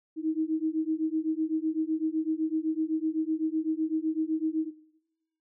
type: beating tone pair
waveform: sine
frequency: 312.5 / 320.4 Hz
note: D#4 / E4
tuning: +8 / -49 cents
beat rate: 7.9 Hz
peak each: -29 dBFS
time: 0.16-4.71 s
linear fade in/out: 50 ms
effects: noise-tail reverb RT60 0.9 s tail -18 dB re dry